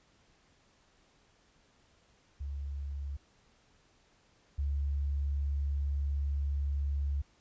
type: tone pair in turn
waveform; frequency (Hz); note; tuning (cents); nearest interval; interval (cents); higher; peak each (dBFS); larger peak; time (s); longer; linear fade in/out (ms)
sine; 70.3 / 70.66; C#2 / C#2; +25 / +34; unison; 9; second; -35 / -29; second; 2.4-3.17 / 4.58-7.22; second; 10
effects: pink hiss -67 dBFS RMS until 7.4 s + resampled to 16000 Hz